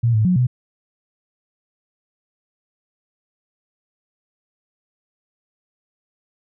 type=tone with pitch steps; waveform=sine; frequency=117.3 / 108.7 / 181.3 / 124.9 Hz; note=A#2 / A2 / F#3 / B2; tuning=+11 / -21 / -35 / +20 cents; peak=-13 dBFS; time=0.03-0.47 s; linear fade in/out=10 ms; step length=110 ms; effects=none